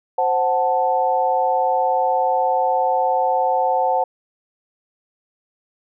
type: chord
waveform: sine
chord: F# diminished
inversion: second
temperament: equal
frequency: 523.3 / 740 / 880 Hz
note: C5 / F#5 / A5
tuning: 0 / 0 / 0 cents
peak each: -21 / -19 / -20 dBFS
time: 0.18-4.04 s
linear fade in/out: 5 ms
effects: none